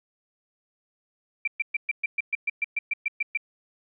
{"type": "tone bursts", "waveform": "sine", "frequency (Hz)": 2349, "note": "D7", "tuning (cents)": 0, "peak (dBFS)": -22, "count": 14, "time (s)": [1.45, 3.374], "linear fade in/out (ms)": 5, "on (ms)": 26, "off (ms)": 120, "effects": []}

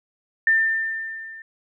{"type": "tone with level ramp", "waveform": "sine", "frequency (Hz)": 1794, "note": "A6", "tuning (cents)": 33, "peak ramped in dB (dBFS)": [-13, -37], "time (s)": [0.47, 1.42], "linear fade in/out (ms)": 2, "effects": []}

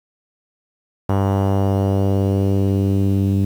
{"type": "tone with low-pass filter sweep", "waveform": "sawtooth", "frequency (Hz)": 98, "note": "G2", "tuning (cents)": 0, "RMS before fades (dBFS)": -17, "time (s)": [1.09, 3.45], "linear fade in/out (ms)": 5, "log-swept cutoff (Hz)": [1000, 260], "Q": 1.5, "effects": ["7-bit"]}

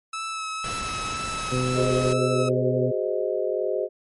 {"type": "tone with vibrato", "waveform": "sawtooth", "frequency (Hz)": 1303, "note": "E6", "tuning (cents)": -20, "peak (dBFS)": -25, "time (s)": [0.13, 2.49], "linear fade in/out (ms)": 5, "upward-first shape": "sine", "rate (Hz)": 2, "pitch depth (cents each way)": 20}
{"type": "noise", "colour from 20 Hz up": "pink", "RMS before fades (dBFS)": -34, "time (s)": [0.64, 2.13], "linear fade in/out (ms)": 2}
{"type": "harmonic tone", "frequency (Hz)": 126.9, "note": "B2", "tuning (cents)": 47, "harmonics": [1, 2, 3, 4], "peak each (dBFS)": [-25, -28, -30, -31], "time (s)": [1.51, 2.92], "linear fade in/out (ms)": 20}
{"type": "chord", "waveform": "sine", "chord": "Ab dominant seventh", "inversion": "third", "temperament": "just", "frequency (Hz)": [373.8, 415.3, 519.1, 623], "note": ["Gb4", "Ab4", "C5", "Eb5"], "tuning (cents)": [18, 0, -14, 2], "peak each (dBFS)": -28, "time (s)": [1.74, 3.89], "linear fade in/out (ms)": 50}
{"effects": ["MP3 48 kbps"]}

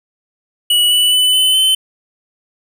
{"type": "tone with pitch steps", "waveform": "square", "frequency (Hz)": [2935, 2966, 2997, 3028, 3060], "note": ["F#7", "F#7", "F#7", "F#7", "G7"], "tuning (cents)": [-15, 4, 22, 39, -42], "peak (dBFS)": -10, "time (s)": [0.7, 1.75], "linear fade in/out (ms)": 5, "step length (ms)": 210, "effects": []}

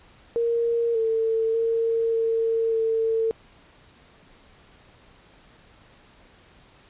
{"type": "tone with pitch steps", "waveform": "sine", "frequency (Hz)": [466.2, 448.6, 456.2, 453.5, 449.1], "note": ["A#4", "A4", "A#4", "A#4", "A4"], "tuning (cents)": [0, 34, -37, -48, 35], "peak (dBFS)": -20, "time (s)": [0.36, 3.31], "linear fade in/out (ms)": 0, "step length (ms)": 590, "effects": ["pink hiss -54 dBFS RMS until 6.89 s", "resampled to 8000 Hz"]}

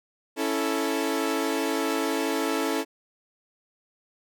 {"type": "chord", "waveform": "sawtooth", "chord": "A major", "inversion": "first", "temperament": "equal", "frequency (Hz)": [277.2, 329.6, 440], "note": ["C#4", "E4", "A4"], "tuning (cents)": [0, 0, 0], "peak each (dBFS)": -25, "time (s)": [0.36, 2.85], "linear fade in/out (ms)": 50, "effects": []}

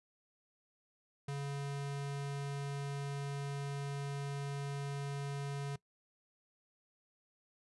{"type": "tone", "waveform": "square", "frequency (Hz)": 140.8, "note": "C#3", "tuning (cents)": 27, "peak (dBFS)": -38, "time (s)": [1.28, 5.76], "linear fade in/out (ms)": 5, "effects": ["noise-tail reverb RT60 0.1 s tail -21 dB re dry", "resampled to 24000 Hz"]}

